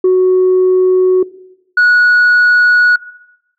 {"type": "tone pair in turn", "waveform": "sine", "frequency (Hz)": [370, 1461.7], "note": ["F#4", "F#6"], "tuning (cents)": [0, -22], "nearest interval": "2 octaves", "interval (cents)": 2378, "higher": "second", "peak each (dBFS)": -4, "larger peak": "neither", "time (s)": [[0.04, 1.23], [1.77, 2.96]], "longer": "neither", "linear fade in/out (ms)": 5, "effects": ["noise-tail reverb RT60 0.9 s tail -19 dB re dry", "tanh soft clip ceiling -4 dBFS"]}